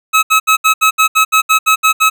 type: tone bursts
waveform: 25% pulse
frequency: 1286 Hz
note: E6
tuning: 43 cents flat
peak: -3 dBFS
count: 12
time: 0.13-2.1 s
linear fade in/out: 20 ms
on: 100 ms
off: 70 ms
effects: none